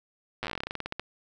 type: slowing click train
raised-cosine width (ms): 0.3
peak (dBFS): -16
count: 20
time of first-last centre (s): 0.43-0.996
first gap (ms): 8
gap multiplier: 1.13
effects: none